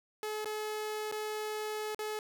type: tone with dropouts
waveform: sawtooth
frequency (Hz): 427.6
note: A4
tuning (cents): -49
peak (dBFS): -31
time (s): 0.23-2.19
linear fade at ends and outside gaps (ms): 1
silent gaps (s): 0.446-0.456 / 1.115-1.123 / 1.947-1.991
effects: none